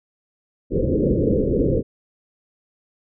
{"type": "low-pass noise", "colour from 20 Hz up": "white", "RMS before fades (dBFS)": -19, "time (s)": [0.7, 1.83], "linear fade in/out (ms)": 50, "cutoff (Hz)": 530, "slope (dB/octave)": 96, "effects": []}